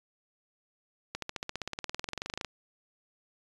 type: accelerating click train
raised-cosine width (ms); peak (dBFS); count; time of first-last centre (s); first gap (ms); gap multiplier
0.2; -17; 26; 1.15-2.447; 73; 0.97
effects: resampled to 24000 Hz